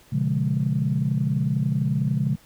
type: chord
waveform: sine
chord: B diminished seventh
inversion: none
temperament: equal with one note detuned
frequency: 123.47 / 143.48 / 174.61 / 207.7 Hz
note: B2 / D3 / F3 / Ab3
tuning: 0 / -40 / 0 / 0 cents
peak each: -25 / -23 / -28 / -27 dBFS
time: 0.12-2.36 s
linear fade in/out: 10 ms
effects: tanh soft clip ceiling -11 dBFS + pink hiss -54 dBFS RMS until 2.45 s